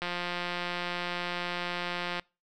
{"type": "click train", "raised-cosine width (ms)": 0.3, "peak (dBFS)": -17, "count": 384, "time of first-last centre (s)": [0.02, 2.196], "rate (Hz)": 176, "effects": ["noise-tail reverb RT60 0.3 s tail -26 dB re dry"]}